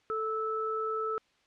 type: tone pair together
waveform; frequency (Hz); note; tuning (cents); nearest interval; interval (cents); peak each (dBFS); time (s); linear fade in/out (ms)
sine; 440 / 1310.2; A4 / E6; 0 / -11; octave + perfect fifth; 1889; -33 / -32; 0.1-1.18; 0
effects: white hiss -68 dBFS RMS until 1.46 s + low-pass 4000 Hz 12 dB/octave